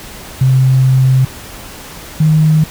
sine tone pair in turn, 130.9 / 155.67 Hz, C3 / D#3, +1 / +1 cents, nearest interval minor third, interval 300 cents, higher second, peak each -6 dBFS, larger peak neither, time 0.41-1.25 / 2.2-2.64 s, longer first, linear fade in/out 5 ms, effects pink hiss -31 dBFS RMS until 2.7 s

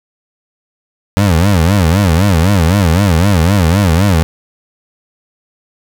25% pulse tone with vibrato, 90.7 Hz, F#2, 34 cents flat, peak -4 dBFS, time 1.17-4.23 s, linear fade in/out 0 ms, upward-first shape sine, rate 3.9 Hz, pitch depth 230 cents each way, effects none

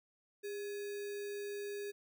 sine tone with sample-and-hold, 407.1 Hz, G#4, 35 cents flat, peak -39 dBFS, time 0.43-1.92 s, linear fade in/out 20 ms, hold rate 2100 Hz, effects none

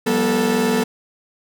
40% pulse tone cluster, 176.4 / 196.8 / 242 / 440.7 Hz, F3 / G3 / B3 / A4, +18 / +7 / -35 / +3 cents, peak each -27 / -23 / -19 / -19 dBFS, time 0.06-0.84 s, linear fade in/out 10 ms, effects none

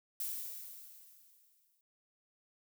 violet noise with exponential decay, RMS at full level -37 dBFS, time 0.2-1.81 s, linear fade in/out 2 ms, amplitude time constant 350 ms, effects none

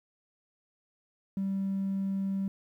triangle tone, 194.4 Hz, G3, 14 cents flat, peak -25 dBFS, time 1.37-2.48 s, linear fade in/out 2 ms, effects tanh soft clip ceiling -25 dBFS + 11-bit

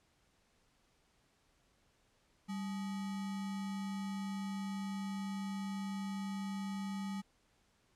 sine tone with sample-and-hold, 196 Hz, G3, in tune, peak -37 dBFS, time 2.48-7.22 s, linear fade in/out 20 ms, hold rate 1050 Hz, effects pink hiss -73 dBFS RMS until 7.95 s + low-pass 9000 Hz 12 dB/octave

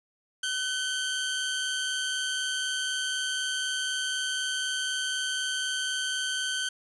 sawtooth tone pair together, 1512 / 3168 Hz, F#6 / G7, +37 / +18 cents, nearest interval octave + minor second, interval 1281 cents, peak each -27 / -28 dBFS, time 0.43-6.69 s, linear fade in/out 5 ms, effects resampled to 24000 Hz + 9-bit

